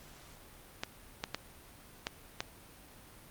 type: clicks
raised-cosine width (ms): 0.2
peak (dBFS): -16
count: 5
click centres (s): 0.835 / 1.239 / 1.346 / 2.069 / 2.405
effects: pink hiss -55 dBFS RMS until 3.3 s + Opus 48 kbps